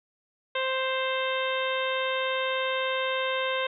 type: harmonic tone with a mistuned harmonic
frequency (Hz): 523.3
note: C5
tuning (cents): 0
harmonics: 1 / 2 / 3 / 4 / 5 / 6 / 7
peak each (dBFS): -29 / -32 / -34 / -35 / -36 / -37 / -37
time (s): 0.55-3.67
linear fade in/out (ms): 5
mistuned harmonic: 5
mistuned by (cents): +21
effects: none